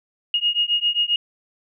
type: beating tone pair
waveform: sine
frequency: 2861 / 2868.5 Hz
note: F7 / F7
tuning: +41 / +46 cents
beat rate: 7.5 Hz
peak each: -21 / -21 dBFS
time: 0.34-1.16 s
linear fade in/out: 2 ms
effects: none